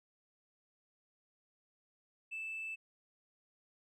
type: tone with hard clipping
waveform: triangle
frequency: 2637 Hz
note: E7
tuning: in tune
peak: -39 dBFS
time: 2.31-2.76 s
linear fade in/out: 20 ms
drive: 2 dB
effects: resampled to 32000 Hz